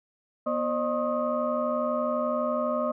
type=tone cluster; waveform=sine; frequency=243.1 / 534 / 606 / 1078 / 1252 Hz; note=B3 / C5 / D#5 / C#6 / D#6; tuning=-27 / +35 / -46 / -49 / +10 cents; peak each=-31 / -33 / -27 / -34 / -33 dBFS; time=0.46-2.92 s; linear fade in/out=10 ms; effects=tanh soft clip ceiling -13 dBFS